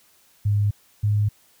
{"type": "tone pair in turn", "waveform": "sine", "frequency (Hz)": [102.9, 104.28], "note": ["G#2", "G#2"], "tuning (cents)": [-16, 8], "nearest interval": "unison", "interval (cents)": 24, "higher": "second", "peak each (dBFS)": -17, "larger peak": "neither", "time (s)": [[0.45, 0.71], [1.03, 1.29]], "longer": "neither", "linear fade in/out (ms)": 10, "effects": ["white hiss -58 dBFS RMS until 1.6 s"]}